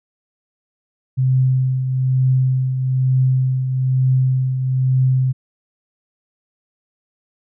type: tone with tremolo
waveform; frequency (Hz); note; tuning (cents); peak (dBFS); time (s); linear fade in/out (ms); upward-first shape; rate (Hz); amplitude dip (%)
sine; 129.9; C3; -12; -11; 1.17-5.33; 20; triangle; 1.1; 55
effects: none